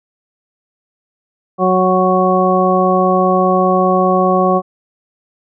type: harmonic tone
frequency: 185 Hz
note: F#3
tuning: in tune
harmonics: 1 / 2 / 3 / 4 / 6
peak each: -16 / -16 / -16 / -16 / -16 dBFS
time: 1.58-4.62 s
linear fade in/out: 50 ms
effects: none